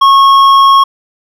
sine tone with hard clipping, 1094 Hz, C#6, 23 cents flat, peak -4 dBFS, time 0.01-0.84 s, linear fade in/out 10 ms, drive 7 dB, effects none

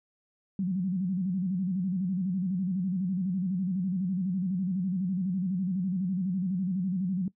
sine tone with vibrato, 185 Hz, F#3, in tune, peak -26 dBFS, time 0.59-7.28 s, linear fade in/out 2 ms, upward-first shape square, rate 12 Hz, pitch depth 87 cents each way, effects noise-tail reverb RT60 0.1 s tail -20 dB re dry

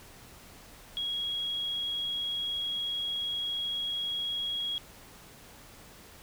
triangle tone, 3309 Hz, G#7, 7 cents flat, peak -27 dBFS, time 0.97-4.78 s, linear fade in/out 0 ms, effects tanh soft clip ceiling -28 dBFS + pink hiss -52 dBFS RMS until 6.22 s

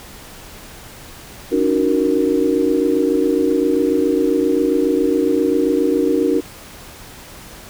sine chord, D# minor seventh, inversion third, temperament equal with one note detuned, 283.7 / 311.1 / 370 / 466.2 Hz, C#4 / D#4 / F#4 / A#4, +40 / 0 / 0 / 0 cents, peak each -19 dBFS, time 1.51-6.41 s, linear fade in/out 20 ms, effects pink hiss -38 dBFS RMS until 7.69 s

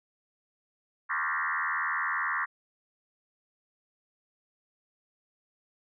sine tone with frequency modulation, 1480 Hz, F#6, in tune, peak -27 dBFS, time 1.09-2.46 s, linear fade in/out 20 ms, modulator 80.6 Hz, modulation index 5.6, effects none

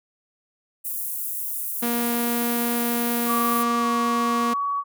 pink high-pass noise, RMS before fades -29 dBFS, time 0.84-3.64 s, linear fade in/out 20 ms, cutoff 11000 Hz, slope 24 dB/octave
sawtooth tone, 237.2 Hz, A#3, 30 cents sharp, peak -19 dBFS, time 1.82-4.54 s, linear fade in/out 10 ms
sine tone with pitch glide, 1159 to 1128.6 Hz, D6 to C#6, -23 to +31 cents, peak -22 dBFS, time 3.26-4.84 s, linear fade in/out 50 ms, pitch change -46 cents, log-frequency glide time 3.79-3.85 s
effects none

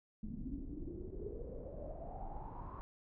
brown noise with low-pass filter sweep, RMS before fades -45 dBFS, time 0.23-2.81 s, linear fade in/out 0 ms, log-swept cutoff 220 to 1100 Hz, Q 8.8, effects none

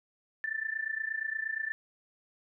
sine tone with amplitude modulation, 1769 Hz, A6, 9 cents sharp, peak -28 dBFS, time 0.44-1.72 s, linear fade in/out 0 ms, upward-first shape sine, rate 28.5 Hz, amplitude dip 85%, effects none

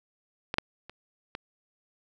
clicks, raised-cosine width 0.3 ms, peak -14 / -7 / -27 / -19 dBFS, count 4, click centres 0.541 / 0.584 / 0.896 / 1.351 s, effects none

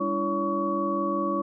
sine tone cluster, 200.5 / 289 / 334.3 / 562 / 1125 Hz, G3 / D4 / E4 / C#5 / C#6, +39 / -28 / +24 / +24 / +25 cents, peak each -32 / -32 / -30 / -31 / -28 dBFS, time 0-1.42 s, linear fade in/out 10 ms, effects none

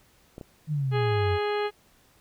clicks, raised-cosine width 2 ms, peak -26 dBFS, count 2, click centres 0.381 / 0.412 s
sine exponential sweep, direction down, 157.1 to 87.2 Hz, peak -24 dBFS, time 0.67-1.39 s, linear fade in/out 50 ms
harmonic tone, 415.3 Hz, G#4, in tune, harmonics 1 / 2 / 3 / 4 / 5 / 6 / 7 / 8 / 10, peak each -26 / -32 / -36 / -38 / -40 / -42 / -43 / -44 / -46 dBFS, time 0.91-1.71 s, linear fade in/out 50 ms
effects pink hiss -61 dBFS RMS until 2.2 s

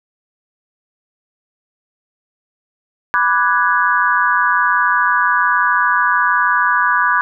sine chord, G# half-diminished seventh, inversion first, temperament equal, 987.8 / 1174.7 / 1480 / 1661.2 Hz, B5 / D6 / F#6 / G#6, 0 / 0 / 0 / 0 cents, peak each -17 dBFS, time 3.14-7.21 s, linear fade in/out 0 ms, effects none

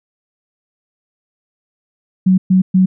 sine tone bursts, 186.6 Hz, F#3, 15 cents sharp, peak -7 dBFS, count 3, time 2.26-2.86 s, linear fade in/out 10 ms, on 120 ms, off 120 ms, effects none

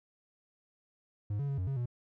triangle tone with pitch steps, 103.1 / 141.3 / 138.7 / 91.9 / 136.2 / 121.3 Hz, G#2 / C#3 / C#3 / F#2 / C#3 / B2, -12 / +34 / +1 / -11 / -30 / -31 cents, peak -29 dBFS, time 1.3-1.858 s, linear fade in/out 5 ms, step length 93 ms, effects none

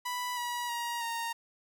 sawtooth tone with pitch steps, 988 / 967.1 / 946.7 / 926.6 Hz, B5 / B5 / A#5 / A#5, 0 / -37 / +26 / -11 cents, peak -29 dBFS, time 0.05-1.33 s, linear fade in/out 10 ms, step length 320 ms, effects none

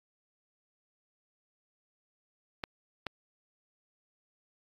clicks, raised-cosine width 0.3 ms, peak -18 dBFS, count 2, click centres 2.638 / 3.067 s, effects AAC 32 kbps

